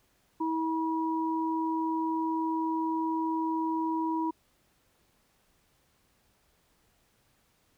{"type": "tone pair together", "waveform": "sine", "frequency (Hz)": [322.4, 966], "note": ["E4", "B5"], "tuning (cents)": [-38, -39], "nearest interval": "octave + perfect fifth", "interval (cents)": 1899, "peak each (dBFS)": [-29, -31], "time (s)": [0.4, 4.31], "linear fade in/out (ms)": 10, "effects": ["pink hiss -69 dBFS RMS until 7.77 s"]}